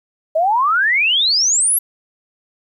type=exponential sweep; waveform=sine; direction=up; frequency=611 to 11730 Hz; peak=-12 dBFS; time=0.35-1.79 s; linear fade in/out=10 ms; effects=9-bit